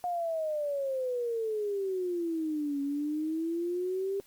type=exponential two-way sweep; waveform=sine; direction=down then up; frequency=720 to 278.4 to 398.9 Hz; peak=-29 dBFS; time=0.04-4.2 s; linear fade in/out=0 ms; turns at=2.81 s; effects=white hiss -61 dBFS RMS until 4.26 s + Opus 48 kbps